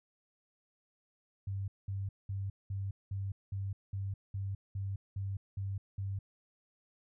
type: tone bursts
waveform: sine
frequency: 98 Hz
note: G2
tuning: in tune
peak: -34 dBFS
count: 12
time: 1.47-6.19 s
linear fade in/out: 5 ms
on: 210 ms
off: 200 ms
effects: none